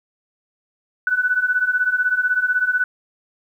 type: beating tone pair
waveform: sine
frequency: 1480 / 1496 Hz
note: F#6 / F#6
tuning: 0 / +19 cents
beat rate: 16 Hz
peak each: -21 / -18 dBFS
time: 1.07-2.84 s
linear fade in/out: 2 ms
effects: 9-bit